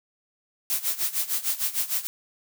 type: noise with tremolo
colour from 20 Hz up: blue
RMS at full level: -24 dBFS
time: 0.7-2.07 s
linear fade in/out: 0 ms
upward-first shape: sine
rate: 6.6 Hz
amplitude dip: 85%
effects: none